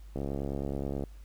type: click train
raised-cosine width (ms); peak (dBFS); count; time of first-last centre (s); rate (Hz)
2; -21; 62; 0.16-1.038; 69.5
effects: added 50 Hz sine -45 dBFS peak until 1.24 s + pink hiss -64 dBFS RMS until 1.24 s